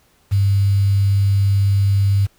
sine tone with quantisation, 99 Hz, G2, 18 cents sharp, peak -12 dBFS, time 0.31-2.27 s, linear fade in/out 20 ms, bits 6, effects pink hiss -57 dBFS RMS until 2.38 s

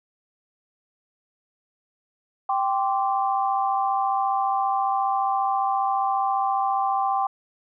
sine chord, G suspended fourth, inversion none, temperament equal with one note detuned, 784 / 1046.5 / 1161.2 Hz, G5 / C6 / D6, 0 / 0 / -20 cents, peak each -22 / -27 / -28 dBFS, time 2.49-7.27 s, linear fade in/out 5 ms, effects none

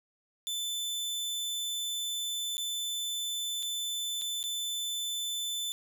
sawtooth tone with dropouts, 3520 Hz, A7, in tune, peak -29 dBFS, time 0.47-5.72 s, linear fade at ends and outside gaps 0 ms, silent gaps 2.57-2.58 / 3.626-3.63 / 4.214-4.219 / 4.429-4.439 s, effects none

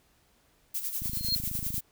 violet noise with tremolo, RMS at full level -31 dBFS, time 0.74-1.81 s, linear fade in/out 10 ms, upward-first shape sine, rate 10 Hz, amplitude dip 65%
click train, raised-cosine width 5 ms, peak -26 dBFS, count 21, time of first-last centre 1.02-1.78 s, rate 26.3 Hz
triangle tone with exponential growth, 4225 Hz, C8, 16 cents sharp, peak -21 dBFS, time 1.05-1.35 s, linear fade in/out 1 ms, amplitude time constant 64 ms
effects pink hiss -66 dBFS RMS until 1.91 s

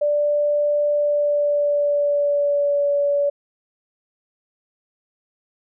sine tone with pitch glide, 587.3 to 572.2 Hz, D5 to D5, 0 to -45 cents, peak -16 dBFS, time 0.01-3.3 s, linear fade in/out 10 ms, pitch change -45 cents, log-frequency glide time 0.92-2.89 s, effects none

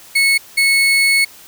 35% pulse tone bursts at uneven times, 2199 Hz, C#7, 14 cents flat, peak -9 dBFS, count 2, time 0.15-0.38 / 0.57-1.25 s, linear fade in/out 10 ms, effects white hiss -41 dBFS RMS until 1.47 s

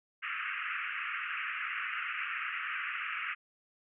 pink band-pass noise, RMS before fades -37 dBFS, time 0.22-3.35 s, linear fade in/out 20 ms, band 1200 to 2800 Hz, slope 96 dB/octave, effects none

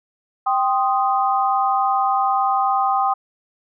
sine chord, C minor, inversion second, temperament equal, 784 / 1046.5 / 1244.5 Hz, G5 / C6 / Eb6, 0 / 0 / 0 cents, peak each -18 / -23 / -21 dBFS, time 0.46-3.14 s, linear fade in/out 10 ms, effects none

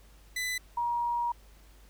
sawtooth / sine tone pair in turn, 2000 / 950.7 Hz, B6 / A#5, +21 / +34 cents, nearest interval octave + minor second, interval 1287 cents, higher first, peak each -27 dBFS, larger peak neither, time 0.36-0.58 / 0.77-1.32 s, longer second, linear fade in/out 5 ms, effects added 50 Hz sine -54 dBFS peak until 1.89 s + pink hiss -61 dBFS RMS until 1.89 s

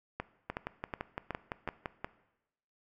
two click trains, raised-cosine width 0.5 ms, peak -20 / -20 dBFS, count 9 / 6, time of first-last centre 0.5-1.858 / 0.2-2.045 s, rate 5.89 / 2.71 Hz, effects noise-tail reverb RT60 0.9 s tail -17 dB re dry

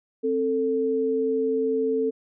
sine tone pair together, 264.2 / 444.4 Hz, C4 / A4, +17 / +17 cents, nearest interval major sixth, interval 900 cents, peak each -27 / -22 dBFS, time 0.23-2.11 s, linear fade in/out 20 ms, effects none

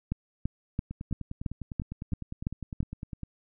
two click trains, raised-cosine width 5 ms, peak -24 / -16 dBFS, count 24 / 9, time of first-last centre 0.91-3.233 / 0.12-2.805 s, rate 9.9 / 2.98 Hz, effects none

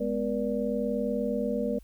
sine tone cluster, 208.6 / 249 / 477.7 / 586 Hz, G#3 / B3 / A#4 / D5, +8 / +14 / +42 / -4 cents, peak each -31 / -32 / -31 / -33 dBFS, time 0-1.79 s, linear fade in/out 10 ms, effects added 50 Hz sine -48 dBFS peak until 1.83 s + white hiss -65 dBFS RMS until 1.83 s

